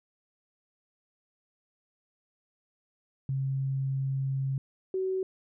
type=tone pair in turn; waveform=sine; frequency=134.9 / 377.1 Hz; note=C#3 / F#4; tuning=-47 / +33 cents; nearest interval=octave + tritone; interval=1780 cents; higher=second; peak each=-27 dBFS; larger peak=neither; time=3.29-4.58 / 4.94-5.23 s; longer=first; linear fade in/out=2 ms; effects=none